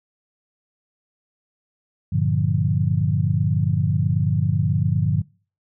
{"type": "chord", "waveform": "sine", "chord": "G minor seventh", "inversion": "none", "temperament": "equal", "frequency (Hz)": [98, 116.54, 146.83, 174.61], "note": ["G2", "Bb2", "D3", "F3"], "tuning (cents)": [0, 0, 0, 0], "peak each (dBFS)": [-22, -24, -21, -25], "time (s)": [2.12, 5.22], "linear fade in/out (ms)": 10, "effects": ["noise-tail reverb RT60 0.4 s tail -24 dB re dry"]}